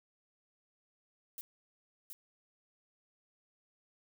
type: noise with echo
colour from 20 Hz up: violet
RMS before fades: -44 dBFS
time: 1.38-1.41 s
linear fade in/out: 0 ms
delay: 720 ms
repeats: 1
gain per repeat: -3 dB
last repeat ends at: 2.13 s
effects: none